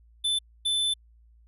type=tone bursts at uneven times; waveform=square; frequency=3520 Hz; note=A7; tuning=in tune; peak=-24 dBFS; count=2; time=0.24-0.39 / 0.65-0.94 s; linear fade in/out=10 ms; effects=added 57 Hz sine -54 dBFS peak until 1.47 s + resampled to 32000 Hz